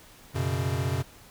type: chord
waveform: square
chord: F# suspended fourth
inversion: none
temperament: equal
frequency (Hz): 92.5 / 123.47 / 138.59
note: F#2 / B2 / C#3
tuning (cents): 0 / 0 / 0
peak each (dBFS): -31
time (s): 0.34-1.03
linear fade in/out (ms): 20
effects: pink hiss -52 dBFS RMS until 1.3 s